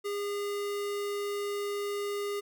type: tone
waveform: square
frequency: 407.1 Hz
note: G#4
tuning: 35 cents flat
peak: -32 dBFS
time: 0.04-2.41 s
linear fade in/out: 20 ms
effects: none